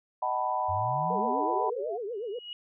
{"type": "chord", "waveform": "sine", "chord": "B dominant seventh", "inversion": "first", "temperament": "equal with one note detuned", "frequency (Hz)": [622.3, 751.6, 880, 987.8], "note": ["D#5", "F#5", "A5", "B5"], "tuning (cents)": [0, 27, 0, 0], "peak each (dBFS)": [-35, -31, -34, -30], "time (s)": [0.22, 1.7], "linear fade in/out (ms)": 5}
{"type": "exponential sweep", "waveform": "sine", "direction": "up", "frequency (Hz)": [88, 741], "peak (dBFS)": -33, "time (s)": [0.68, 1.98], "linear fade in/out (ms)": 20}
{"type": "tone with vibrato", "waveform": "sine", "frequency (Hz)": 440, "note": "A4", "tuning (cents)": 0, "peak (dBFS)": -32, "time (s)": [1.1, 2.39], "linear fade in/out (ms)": 5, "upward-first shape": "triangle", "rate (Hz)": 8.1, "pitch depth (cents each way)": 250}
{"type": "tone with exponential growth", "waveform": "sine", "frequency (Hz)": 2900, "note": "F#7", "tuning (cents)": -35, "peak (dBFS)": -34, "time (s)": [2.13, 2.53], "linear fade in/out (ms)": 1, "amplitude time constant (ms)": 86}
{"effects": []}